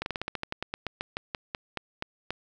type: slowing click train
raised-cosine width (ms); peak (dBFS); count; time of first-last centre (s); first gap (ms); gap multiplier
0.3; -15; 19; 0.02-2.306; 41; 1.12
effects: none